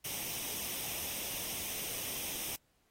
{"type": "noise with comb filter", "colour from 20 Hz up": "white", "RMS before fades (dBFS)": -39, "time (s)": [0.04, 2.56], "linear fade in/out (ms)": 10, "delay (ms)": 0.34, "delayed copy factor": 0.55, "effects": ["pink hiss -74 dBFS RMS until 2.9 s", "AAC 48 kbps"]}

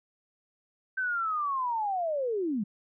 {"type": "linear sweep", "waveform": "sine", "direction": "down", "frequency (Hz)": [1552, 188.4], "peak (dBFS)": -27, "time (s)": [0.97, 2.64], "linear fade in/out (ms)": 10, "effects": []}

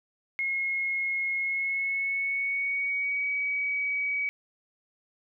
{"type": "tone with pitch glide", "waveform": "sine", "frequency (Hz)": [2162, 2269], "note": ["C#7", "C#7"], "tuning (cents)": [-44, 40], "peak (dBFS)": -26, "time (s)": [0.39, 4.29], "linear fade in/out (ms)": 0, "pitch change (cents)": 84, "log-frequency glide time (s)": [1.36, 3.3], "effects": []}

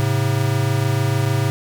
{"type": "tone pair together", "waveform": "square", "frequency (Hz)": [107.8, 134.45], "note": ["A2", "C3"], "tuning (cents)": [-35, 47], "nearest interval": "major third", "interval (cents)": 382, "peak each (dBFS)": -20, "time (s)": [0, 1.5], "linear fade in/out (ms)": 0, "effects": []}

